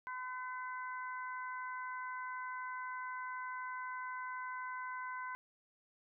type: harmonic tone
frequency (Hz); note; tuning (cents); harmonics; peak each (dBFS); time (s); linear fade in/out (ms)
507; B4; +45; 2 / 3 / 4; -42 / -45 / -51; 0.07-5.35; 0
effects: none